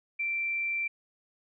sine tone, 2349 Hz, D7, in tune, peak -28 dBFS, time 0.19-0.88 s, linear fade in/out 10 ms, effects none

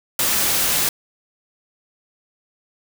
white noise, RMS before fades -19 dBFS, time 0.19-0.89 s, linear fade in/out 2 ms, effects none

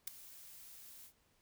blue noise with ADSR envelope, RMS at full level -36 dBFS, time 0.07-1.13 s, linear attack 7 ms, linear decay 6 ms, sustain -19 dB, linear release 85 ms, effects pink hiss -74 dBFS RMS until 1.41 s

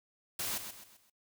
white noise with echo, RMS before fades -36 dBFS, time 0.39-0.58 s, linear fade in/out 5 ms, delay 130 ms, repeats 4, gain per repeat -8 dB, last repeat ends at 1.1 s, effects noise-tail reverb RT60 0.1 s tail -21 dB re dry

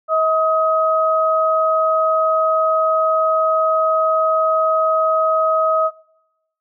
sine tone pair together, 637.9 / 1264 Hz, D#5 / D#6, +43 / +27 cents, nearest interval octave, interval 1184 cents, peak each -16 dBFS, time 0.08-5.91 s, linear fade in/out 50 ms, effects noise-tail reverb RT60 0.9 s tail -20 dB re dry

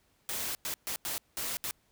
white noise bursts at uneven times, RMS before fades -35 dBFS, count 6, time 0.29-0.55 / 0.65-0.74 / 0.87-0.96 / 1.05-1.18 / 1.37-1.57 / 1.64-1.71 s, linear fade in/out 0 ms, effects pink hiss -70 dBFS RMS until 1.91 s

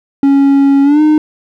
triangle tone with pitch glide, 277.2 to 305.8 Hz, C#4 to D#4, 0 to -30 cents, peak -3 dBFS, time 0.23-1.18 s, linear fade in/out 2 ms, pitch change +170 cents, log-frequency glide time 0.83-1.01 s, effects none

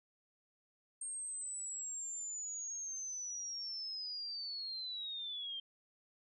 sine linear sweep, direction down, 8590 to 3153 Hz, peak -40 dBFS, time 1.01-5.6 s, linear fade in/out 5 ms, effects none

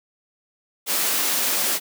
white high-pass noise, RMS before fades -22 dBFS, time 0.86-1.8 s, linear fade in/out 50 ms, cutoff 180 Hz, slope 96 dB/octave, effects none

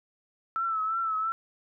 sine tone with vibrato, 1318.5 Hz, E6, in tune, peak -26 dBFS, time 0.56-1.32 s, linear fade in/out 0 ms, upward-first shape triangle, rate 2.9 Hz, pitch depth 61 cents each way, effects none

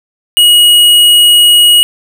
square tone, 2900 Hz, F#7, 35 cents flat, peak -3 dBFS, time 0.37-1.83 s, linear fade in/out 0 ms, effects none

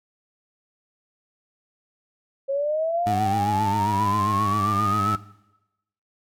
sine linear sweep, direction up, 539 to 1318.5 Hz, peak -21 dBFS, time 2.48-5.17 s, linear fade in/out 20 ms
20% pulse tone with vibrato, 102.4 Hz, G#2, 24 cents flat, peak -20 dBFS, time 3.06-5.16 s, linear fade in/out 10 ms, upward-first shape sine, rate 7.5 Hz, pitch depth 81 cents each way
effects noise-tail reverb RT60 0.9 s tail -18 dB re dry

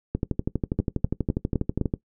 two click trains, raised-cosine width 3 ms, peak -11 / -10 dBFS, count 23 / 5, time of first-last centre 0.15-1.939 / 0.79-1.813 s, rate 12.3 / 3.91 Hz, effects noise-tail reverb RT60 0.1 s tail -19 dB re dry

